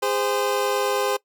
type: tone pair together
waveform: 25% pulse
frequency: 408.2 / 517.6 Hz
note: G#4 / C5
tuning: -30 / -19 cents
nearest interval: major third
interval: 411 cents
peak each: -20 dBFS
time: 0.02-1.17 s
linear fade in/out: 10 ms
effects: noise-tail reverb RT60 0.1 s tail -21 dB re dry